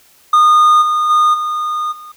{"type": "tone with level steps", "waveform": "triangle", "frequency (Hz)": 1225, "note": "D#6", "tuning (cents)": -27, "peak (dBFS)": [-4, -10, -6, -14, -29], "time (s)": [0.33, 2.12], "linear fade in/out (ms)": 5, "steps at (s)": [0.81, 1.09, 1.33, 1.91], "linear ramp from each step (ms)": 20, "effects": ["white hiss -49 dBFS RMS until 2.16 s"]}